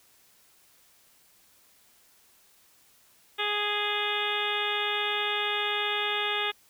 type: harmonic tone with a mistuned harmonic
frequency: 415.3 Hz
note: G#4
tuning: in tune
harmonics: 1 / 2 / 3 / 4 / 5 / 6 / 7 / 8 / 9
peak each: -35 / -35 / -35 / -35 / -35 / -35 / -35 / -35 / -35 dBFS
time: 3.38-6.52 s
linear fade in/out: 20 ms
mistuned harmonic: 9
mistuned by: -63 cents
effects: white hiss -61 dBFS RMS until 6.69 s